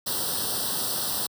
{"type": "noise with comb filter", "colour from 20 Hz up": "white", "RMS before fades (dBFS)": -28, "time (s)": [0.06, 1.27], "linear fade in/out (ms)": 10, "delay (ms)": 0.22, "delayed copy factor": 1, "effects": ["high-pass 80 Hz 12 dB/octave"]}